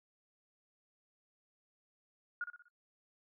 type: tone with echo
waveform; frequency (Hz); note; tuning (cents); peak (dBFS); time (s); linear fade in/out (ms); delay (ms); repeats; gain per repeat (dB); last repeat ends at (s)
sine; 1433; F6; +44; -34; 2.41-2.44; 2; 61; 4; -7; 2.684
effects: noise-tail reverb RT60 0.1 s tail -25 dB re dry